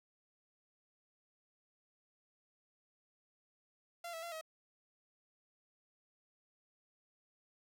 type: tone with pitch steps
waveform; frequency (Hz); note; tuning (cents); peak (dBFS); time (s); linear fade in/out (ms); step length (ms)
sawtooth; 687 / 654 / 683 / 637; F5 / E5 / F5 / D#5; -29 / -14 / -39 / +41; -39; 4.04-4.412; 5; 93
effects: none